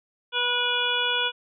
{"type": "harmonic tone", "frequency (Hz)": 487.6, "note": "B4", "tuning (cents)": -22, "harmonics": [1, 2, 3, 5, 6, 7], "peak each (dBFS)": [-33, -31, -28, -31, -28, -27], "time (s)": [0.32, 1.32], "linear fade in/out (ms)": 50, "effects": []}